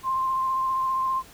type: tone with vibrato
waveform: sine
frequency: 1051 Hz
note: C6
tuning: 7 cents sharp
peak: -22 dBFS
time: 0.03-1.23 s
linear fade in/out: 50 ms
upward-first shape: triangle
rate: 15 Hz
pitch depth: 19 cents each way
effects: pink hiss -49 dBFS RMS until 1.33 s